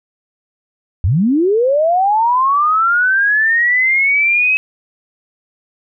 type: linear sweep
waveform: sine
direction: up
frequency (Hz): 72.9 to 2566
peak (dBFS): -10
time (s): 1.04-4.57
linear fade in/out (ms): 0
effects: none